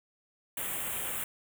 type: band-stop noise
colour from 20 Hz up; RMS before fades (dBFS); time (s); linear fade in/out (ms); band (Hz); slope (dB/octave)
white; -35; 0.57-1.24; 2; 3300 to 7600; 48
effects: none